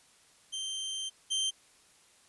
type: tone pair in turn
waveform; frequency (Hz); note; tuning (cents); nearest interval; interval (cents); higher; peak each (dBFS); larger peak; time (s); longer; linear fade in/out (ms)
sawtooth; 3136 / 3136; G7 / G7; 0 / 0; unison; 0; neither; -31 / -25; second; 0.52-1.1 / 1.3-1.51; first; 20
effects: white hiss -62 dBFS RMS until 2.28 s + resampled to 24000 Hz